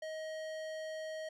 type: tone with low-pass filter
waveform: square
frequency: 630 Hz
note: D#5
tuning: 21 cents sharp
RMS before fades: -42 dBFS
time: 0.02-1.29 s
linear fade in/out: 5 ms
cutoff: 6600 Hz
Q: 0.57
effects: none